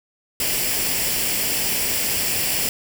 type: noise with comb filter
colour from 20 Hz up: white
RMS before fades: -22 dBFS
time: 0.4-2.69 s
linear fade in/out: 2 ms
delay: 0.39 ms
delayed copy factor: +0.55
effects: none